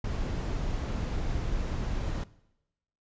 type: noise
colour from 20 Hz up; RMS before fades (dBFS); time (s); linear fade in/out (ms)
brown; -31; 0.04-2.24; 5
effects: noise-tail reverb RT60 0.9 s tail -20 dB re dry + resampled to 16000 Hz